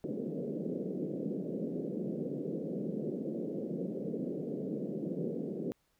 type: band-pass noise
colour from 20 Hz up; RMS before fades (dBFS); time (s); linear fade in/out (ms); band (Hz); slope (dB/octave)
pink; -37; 0.04-5.72; 0; 160 to 520; 48
effects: pink hiss -75 dBFS RMS until 5.99 s